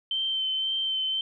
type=tone with vibrato; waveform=sine; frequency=3100 Hz; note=G7; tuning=20 cents flat; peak=-25 dBFS; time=0.11-1.21 s; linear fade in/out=2 ms; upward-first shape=sine; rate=1.9 Hz; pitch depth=18 cents each way; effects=none